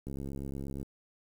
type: click train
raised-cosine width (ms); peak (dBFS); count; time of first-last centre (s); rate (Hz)
3; -27; 53; 0.07-0.829; 68.5
effects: 9-bit